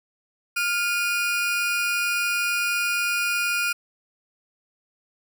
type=tone pair together; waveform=40% pulse; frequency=1405.4 / 2454 Hz; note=F6 / D#7; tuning=+10 / -25 cents; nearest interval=minor seventh; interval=965 cents; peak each=-24 dBFS; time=0.56-3.73 s; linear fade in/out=10 ms; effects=none